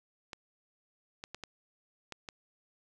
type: clicks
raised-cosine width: 0.2 ms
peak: -24 dBFS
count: 6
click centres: 0.332 / 1.239 / 1.346 / 1.437 / 2.123 / 2.288 s
effects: none